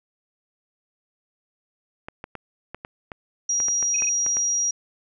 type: clicks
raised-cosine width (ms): 0.5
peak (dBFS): -19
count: 12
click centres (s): 2.085 / 2.241 / 2.353 / 2.746 / 2.849 / 3.118 / 3.602 / 3.684 / 3.827 / 4.022 / 4.264 / 4.369
type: tone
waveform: sine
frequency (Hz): 5730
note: F8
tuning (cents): +44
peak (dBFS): -20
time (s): 3.49-4.71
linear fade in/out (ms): 5
type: tone bursts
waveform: sine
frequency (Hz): 2532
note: D#7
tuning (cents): +30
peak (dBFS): -26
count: 4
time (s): 3.94-4.091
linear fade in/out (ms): 2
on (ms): 22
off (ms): 21
effects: none